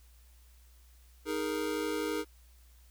square chord, D# suspended fourth, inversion none, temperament just, 311.1 / 414.8 / 466.7 Hz, D#4 / G#4 / A#4, 0 / -2 / +2 cents, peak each -36 / -37 / -37 dBFS, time 1.25-2.25 s, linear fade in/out 50 ms, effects added 60 Hz sine -56 dBFS peak until 2.9 s + white hiss -66 dBFS RMS until 2.9 s

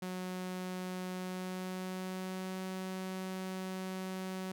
sawtooth tone with pitch glide, 183.7 to 187.45 Hz, F#3 to F#3, -12 to +23 cents, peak -34 dBFS, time 0.02-4.52 s, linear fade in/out 5 ms, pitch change +35 cents, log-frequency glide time 1.13-2.64 s, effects none

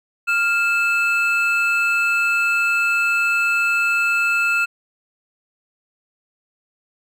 triangle tone pair together, 1396.9 / 2626 Hz, F6 / E7, 0 / -7 cents, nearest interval major seventh, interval 1093 cents, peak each -17 dBFS, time 0.27-4.66 s, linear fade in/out 20 ms, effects none

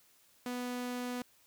sawtooth tone, 246.9 Hz, B3, in tune, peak -32 dBFS, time 0.46-1.22 s, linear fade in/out 2 ms, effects white hiss -66 dBFS RMS until 1.46 s

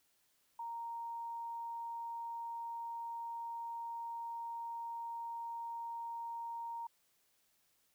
sine tone, 930 Hz, A#5, 4 cents flat, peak -40 dBFS, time 0.59-6.87 s, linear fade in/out 5 ms, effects white hiss -75 dBFS RMS until 7.94 s

